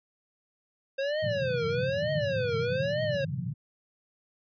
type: tone with vibrato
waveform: square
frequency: 533 Hz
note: C5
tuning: 32 cents sharp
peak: -28 dBFS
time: 0.98-3.25 s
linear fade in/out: 10 ms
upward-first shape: triangle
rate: 1.1 Hz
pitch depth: 290 cents each way
type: band-pass noise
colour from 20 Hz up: white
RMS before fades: -34 dBFS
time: 1.22-3.54 s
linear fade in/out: 20 ms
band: 100 to 170 Hz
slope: 48 dB/octave
effects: resampled to 11025 Hz